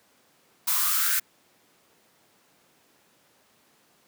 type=noise with high-pass filter sweep; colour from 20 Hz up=blue; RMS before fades=-24 dBFS; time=0.67-1.2 s; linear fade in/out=10 ms; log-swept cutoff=1000 to 1600 Hz; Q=6.2; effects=pink hiss -62 dBFS RMS until 4.07 s + high-pass 200 Hz 12 dB/octave